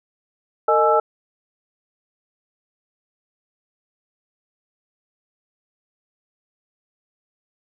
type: tone cluster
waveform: sine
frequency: 453.1 / 617 / 842 / 1325 Hz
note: A#4 / D#5 / G#5 / E6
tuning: -49 / -15 / +24 / +9 cents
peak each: -19 / -19 / -19 / -19 dBFS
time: 0.68-1 s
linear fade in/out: 5 ms
effects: none